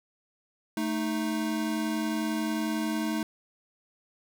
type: tone pair together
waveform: square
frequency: 220 / 311.1 Hz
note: A3 / D#4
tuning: 0 / 0 cents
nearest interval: tritone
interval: 600 cents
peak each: -31 / -31 dBFS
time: 0.77-3.23 s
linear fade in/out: 2 ms
effects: none